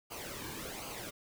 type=noise with flanger; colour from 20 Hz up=pink; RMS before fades=-43 dBFS; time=0.1-1.11 s; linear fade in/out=20 ms; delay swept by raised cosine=0.54 to 1.54 ms; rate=1.3 Hz; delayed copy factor=-0.65; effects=none